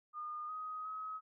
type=tone with pitch steps; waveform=sine; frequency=1219 / 1255 / 1274 Hz; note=D#6 / D#6 / D#6; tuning=-36 / +15 / +41 cents; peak=-40 dBFS; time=0.13-1.21 s; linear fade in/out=50 ms; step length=360 ms; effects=none